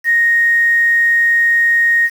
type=tone with quantisation; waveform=sine; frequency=1864.7 Hz; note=A#6; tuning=in tune; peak=-9 dBFS; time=0.04-2.1 s; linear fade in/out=50 ms; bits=6; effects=none